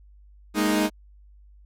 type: chord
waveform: sawtooth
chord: Ab suspended second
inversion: none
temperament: equal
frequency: 207.7 / 233.1 / 311.1 Hz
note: Ab3 / Bb3 / Eb4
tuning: 0 / 0 / 0 cents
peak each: -20 / -24 / -18 dBFS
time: 0.54-0.9 s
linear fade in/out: 50 ms
effects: added 50 Hz sine -48 dBFS peak until 1.65 s + MP3 64 kbps